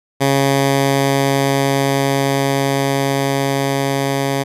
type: tone with level ramp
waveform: 10% pulse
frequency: 137.7 Hz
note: C#3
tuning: 11 cents flat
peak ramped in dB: -4 to -8 dBFS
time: 0.2-4.44 s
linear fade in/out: 20 ms
effects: resampled to 32000 Hz